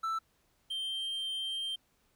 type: tone pair in turn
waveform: triangle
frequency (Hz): 1325 / 3151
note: E6 / G7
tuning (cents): +9 / +8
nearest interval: octave + minor third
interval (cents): 1499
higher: second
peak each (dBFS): -29 / -32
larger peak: first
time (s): 0.03-0.19 / 0.7-1.76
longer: second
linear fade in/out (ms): 10
effects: pink hiss -72 dBFS RMS until 2.15 s